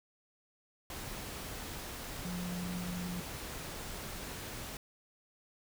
sine tone in noise, 178.2 Hz, F3, 35 cents sharp, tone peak -37 dBFS, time 2.25-3.2 s, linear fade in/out 2 ms, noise pink, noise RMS -43 dBFS, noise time 0.9-4.77 s, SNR +3 dB, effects none

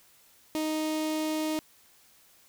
sawtooth tone with notch filter, 311.1 Hz, D#4, in tune, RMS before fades -30 dBFS, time 0.55-1.59 s, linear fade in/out 0 ms, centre 1500 Hz, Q 1.6, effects white hiss -60 dBFS RMS until 2.48 s

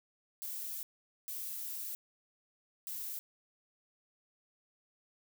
violet noise bursts at uneven times, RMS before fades -41 dBFS, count 3, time 0.42-0.83 / 1.28-1.95 / 2.87-3.19 s, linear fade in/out 0 ms, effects none

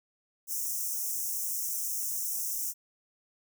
white high-pass noise, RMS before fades -33 dBFS, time 0.47-2.74 s, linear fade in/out 50 ms, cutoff 5500 Hz, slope 96 dB/octave, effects none

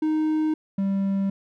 triangle tone pair in turn, 310.8 / 195.79 Hz, D#4 / G3, -2 / -2 cents, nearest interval minor sixth, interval 800 cents, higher first, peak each -18 / -19 dBFS, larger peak first, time 0.02-0.54 / 0.78-1.3 s, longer neither, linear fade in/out 5 ms, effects none

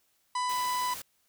harmonic tone, 996 Hz, B5, 14 cents sharp, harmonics 1 / 2 / 3 / 4 / 5 / 6 / 7 / 8 / 9 / 10, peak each -28 / -41 / -45 / -43 / -43 / -48 / -54 / -48 / -48 / -56 dBFS, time 0.35-0.94 s, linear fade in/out 5 ms
white noise, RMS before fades -41 dBFS, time 0.49-1.02 s, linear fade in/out 5 ms
effects white hiss -71 dBFS RMS until 1.28 s

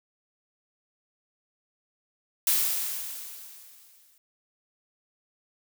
blue noise with exponential decay, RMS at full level -22 dBFS, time 2.47-4.18 s, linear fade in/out 2 ms, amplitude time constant 370 ms, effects none

